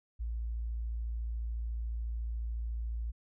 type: tone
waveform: sine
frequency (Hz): 57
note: A#1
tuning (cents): -38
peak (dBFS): -33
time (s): 0.19-3.12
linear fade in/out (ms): 20
effects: none